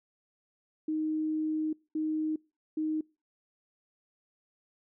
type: tone bursts at uneven times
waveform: sine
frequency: 311.4 Hz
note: D#4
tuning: 2 cents sharp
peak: -28 dBFS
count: 3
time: 0.88-1.73 / 1.95-2.36 / 2.77-3.01 s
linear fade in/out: 5 ms
effects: noise-tail reverb RT60 0.3 s tail -25 dB re dry